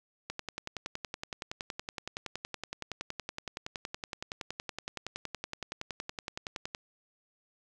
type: click train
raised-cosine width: 0.2 ms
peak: -19 dBFS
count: 70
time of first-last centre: 0.3-6.749 s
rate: 10.7 Hz
effects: none